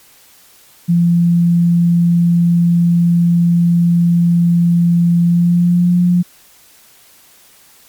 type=tone with pitch glide; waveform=sine; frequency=171.6 to 176.83 Hz; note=F3 to F3; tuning=-30 to +22 cents; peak=-8 dBFS; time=0.88-6.23 s; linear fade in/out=20 ms; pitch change=+52 cents; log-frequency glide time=5.23-5.97 s; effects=white hiss -46 dBFS RMS until 7.88 s + MP3 96 kbps